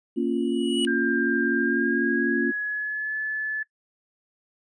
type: chord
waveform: sine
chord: Bb minor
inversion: none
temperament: equal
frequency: 233.1 / 277.2 / 349.2 Hz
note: Bb3 / Db4 / F4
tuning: 0 / 0 / 0 cents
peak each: -26 dBFS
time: 0.16-2.52 s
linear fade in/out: 20 ms
type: tone with exponential growth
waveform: square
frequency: 2926 Hz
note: F#7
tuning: 20 cents flat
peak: -24 dBFS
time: 0.16-0.85 s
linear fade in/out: 0 ms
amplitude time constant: 150 ms
type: tone with pitch glide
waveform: sine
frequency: 1596 to 1730.4 Hz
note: G6 to A6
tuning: +31 to -29 cents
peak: -25 dBFS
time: 0.87-3.63 s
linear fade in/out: 5 ms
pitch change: +140 cents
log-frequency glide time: 1.55-3.16 s
effects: noise-tail reverb RT60 0.1 s tail -21 dB re dry + resampled to 22050 Hz